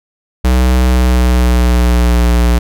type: tone with pitch glide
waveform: square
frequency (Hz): 62.9 to 59.61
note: B1 to A#1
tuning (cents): +32 to +39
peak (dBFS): -8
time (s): 0.44-2.59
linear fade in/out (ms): 10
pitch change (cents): -93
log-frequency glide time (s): 0.82-2.2
effects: none